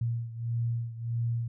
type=beating tone pair; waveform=sine; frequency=116.54 / 118.14 Hz; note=A#2 / A#2; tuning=0 / +24 cents; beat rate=1.6 Hz; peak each=-30 / -34 dBFS; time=0.01-1.48 s; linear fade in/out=5 ms; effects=none